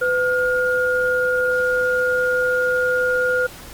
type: tone pair together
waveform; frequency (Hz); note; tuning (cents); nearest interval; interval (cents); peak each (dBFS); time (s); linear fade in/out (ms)
sine; 503 / 1422.7; B4 / F6; +32 / +32; octave + tritone; 1800; -19; 0.01-3.47; 10
effects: pink hiss -39 dBFS RMS until 3.73 s + Opus 32 kbps